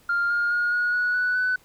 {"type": "tone with pitch steps", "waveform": "sine", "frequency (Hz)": [1399, 1415.3, 1431.7, 1448.3, 1465.2, 1482.2, 1499.4], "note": ["F6", "F6", "F6", "F#6", "F#6", "F#6", "F#6"], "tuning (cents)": [3, 23, 43, -37, -17, 3, 23], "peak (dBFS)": -19, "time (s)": [0.09, 1.56], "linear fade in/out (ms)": 5, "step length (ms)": 210, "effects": ["tanh soft clip ceiling -17 dBFS", "pink hiss -57 dBFS RMS until 1.64 s"]}